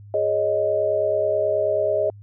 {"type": "chord", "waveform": "sine", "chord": "Ab suspended fourth", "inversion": "none", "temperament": "just", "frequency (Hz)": [415.3, 553.7, 623], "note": ["Ab4", "Db5", "Eb5"], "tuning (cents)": [0, -2, 2], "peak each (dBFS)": [-25, -25, -20], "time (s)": [0.14, 2.1], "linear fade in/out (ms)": 2, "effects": ["added 102 Hz sine -40 dBFS peak until 2.22 s"]}